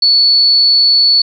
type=tone; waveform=sine; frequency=4435 Hz; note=C#8; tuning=in tune; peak=-6 dBFS; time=0.02-1.22 s; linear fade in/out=5 ms; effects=none